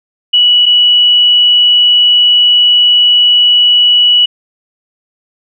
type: tone pair in turn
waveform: sine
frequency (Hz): 2940 / 2940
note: F#7 / F#7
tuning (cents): -12 / -12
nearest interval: unison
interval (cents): 0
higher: neither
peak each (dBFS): -4 / -4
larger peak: neither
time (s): 0.33-0.66 / 0.66-4.26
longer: second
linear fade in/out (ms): 10
effects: none